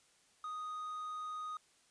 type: tone with quantisation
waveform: triangle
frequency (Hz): 1244.5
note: D#6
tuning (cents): 0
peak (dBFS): -38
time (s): 0.44-1.57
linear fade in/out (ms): 2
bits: 11
effects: white hiss -69 dBFS RMS until 1.9 s + resampled to 22050 Hz